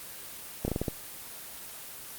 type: slowing click train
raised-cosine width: 2 ms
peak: -15 dBFS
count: 6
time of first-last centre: 0.65-0.882 s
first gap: 30 ms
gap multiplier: 1.22
effects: white hiss -43 dBFS RMS until 2.18 s + Opus 24 kbps